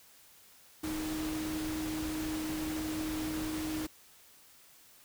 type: tone in noise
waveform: sine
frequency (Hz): 311.8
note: D#4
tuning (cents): +4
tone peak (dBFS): -34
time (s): 0.83-3.87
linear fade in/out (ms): 10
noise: pink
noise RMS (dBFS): -41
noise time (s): 0.83-3.87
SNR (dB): +4
effects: white hiss -59 dBFS RMS until 5.04 s